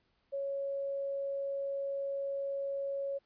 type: tone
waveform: sine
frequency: 554 Hz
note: C#5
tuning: 1 cent flat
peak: -33 dBFS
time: 0.32-3.19 s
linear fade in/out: 20 ms
effects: pink hiss -75 dBFS RMS until 3.25 s + resampled to 11025 Hz